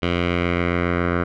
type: tone with low-pass filter sweep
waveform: 10% pulse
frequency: 87.31 Hz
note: F2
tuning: in tune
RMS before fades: -21 dBFS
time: 0.02-1.24 s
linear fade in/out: 10 ms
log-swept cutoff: 2900 to 1600 Hz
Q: 2.5
effects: none